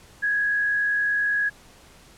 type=tone with frequency modulation; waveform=sine; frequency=1665 Hz; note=G#6; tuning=4 cents sharp; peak=-20 dBFS; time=0.22-1.5 s; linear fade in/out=20 ms; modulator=60.3 Hz; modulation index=0.45; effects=pink hiss -51 dBFS RMS until 2.17 s + low-pass 11000 Hz 12 dB/octave